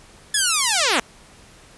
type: linear sweep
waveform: 5% pulse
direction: down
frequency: 1735 to 207.7 Hz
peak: -5 dBFS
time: 0.34-1 s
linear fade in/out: 5 ms
effects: pink hiss -48 dBFS RMS until 1.77 s + resampled to 24000 Hz